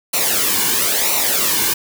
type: noise with flanger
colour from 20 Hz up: white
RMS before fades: -17 dBFS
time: 0.13-1.74 s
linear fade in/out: 10 ms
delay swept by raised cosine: 0.6 to 1.57 ms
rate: 1 Hz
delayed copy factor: -0.7
effects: none